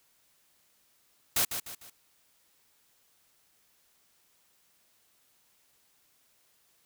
white noise with echo, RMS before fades -26 dBFS, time 1.36-1.45 s, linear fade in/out 5 ms, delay 150 ms, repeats 3, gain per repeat -8 dB, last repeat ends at 1.9 s, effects white hiss -68 dBFS RMS until 6.85 s

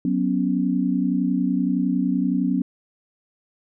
sine chord, F# suspended fourth, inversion none, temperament just, 185 / 246.7 / 277.5 Hz, F#3 / B3 / C#4, 0 / -2 / +2 cents, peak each -23 dBFS, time 0.05-2.62 s, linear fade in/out 2 ms, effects none

